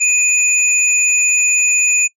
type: tone pair together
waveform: sine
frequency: 2489 / 6979 Hz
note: D#7 / A8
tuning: 0 / -15 cents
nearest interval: octave + tritone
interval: 1785 cents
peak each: -13 dBFS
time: 0-2.08 s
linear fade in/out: 20 ms
effects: noise-tail reverb RT60 0.1 s tail -23 dB re dry + tanh soft clip ceiling -3 dBFS